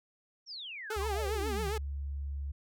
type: exponential sweep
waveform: sine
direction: down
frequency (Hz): 5740 to 129.4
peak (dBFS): -40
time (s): 0.46-1.73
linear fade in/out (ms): 50
type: tone with vibrato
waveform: sawtooth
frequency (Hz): 415.3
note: G#4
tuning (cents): 0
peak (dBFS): -30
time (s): 0.9-1.78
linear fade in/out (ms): 5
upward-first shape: triangle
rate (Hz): 7.4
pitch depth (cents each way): 140
type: tone with pitch glide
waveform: sine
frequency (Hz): 69.8 to 70.29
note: C#2 to C#2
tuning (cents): +13 to +25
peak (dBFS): -34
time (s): 0.96-2.52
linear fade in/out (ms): 10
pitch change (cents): +12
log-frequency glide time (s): 1.27-1.58
effects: none